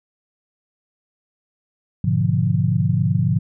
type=chord; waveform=sine; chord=G# diminished seventh; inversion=none; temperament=equal; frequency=103.83 / 123.47 / 146.83 / 174.61 Hz; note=G#2 / B2 / D3 / F3; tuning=0 / 0 / 0 / 0 cents; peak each=-21 dBFS; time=2.04-3.39 s; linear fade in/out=5 ms; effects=none